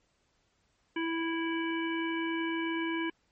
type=harmonic tone; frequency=329.2 Hz; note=E4; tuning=2 cents flat; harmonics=1 / 3 / 5 / 7 / 9; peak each=-31 / -39 / -39 / -39 / -43 dBFS; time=0.96-3.1 s; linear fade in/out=5 ms; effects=pink hiss -73 dBFS RMS until 3.31 s + MP3 32 kbps